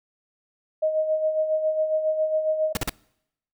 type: tone with tremolo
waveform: sine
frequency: 625 Hz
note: D#5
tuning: 8 cents sharp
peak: -18 dBFS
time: 0.82-2.73 s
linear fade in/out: 10 ms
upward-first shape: sine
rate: 7.3 Hz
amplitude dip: 55%
type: noise bursts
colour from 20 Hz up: pink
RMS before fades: -25 dBFS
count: 3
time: 2.75-2.895 s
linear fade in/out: 2 ms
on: 21 ms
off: 41 ms
effects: noise-tail reverb RT60 0.8 s tail -25 dB re dry